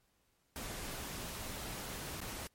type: noise with dropouts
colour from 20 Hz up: pink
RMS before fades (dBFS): -43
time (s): 0.56-2.47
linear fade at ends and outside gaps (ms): 0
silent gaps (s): 2.204-2.215
effects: pink hiss -75 dBFS RMS until 2.54 s + MP3 64 kbps